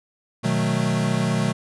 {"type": "chord", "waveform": "square", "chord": "B dominant seventh", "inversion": "none", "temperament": "equal", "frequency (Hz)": [123.47, 155.56, 185, 220], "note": ["B2", "D#3", "F#3", "A3"], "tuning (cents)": [0, 0, 0, 0], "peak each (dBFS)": -26, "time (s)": [0.43, 1.53], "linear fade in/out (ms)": 20, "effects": ["resampled to 24000 Hz"]}